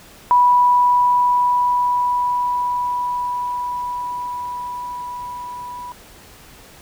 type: tone with level ramp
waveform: sine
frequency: 982 Hz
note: B5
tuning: 10 cents flat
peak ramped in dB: -9 to -29 dBFS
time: 0.31-5.92 s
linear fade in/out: 0 ms
effects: pink hiss -44 dBFS RMS until 6.81 s